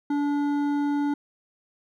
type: tone with hard clipping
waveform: triangle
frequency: 288.6 Hz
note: D4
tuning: 30 cents flat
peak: -24 dBFS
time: 0.1-1.14 s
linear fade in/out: 5 ms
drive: 13 dB
effects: none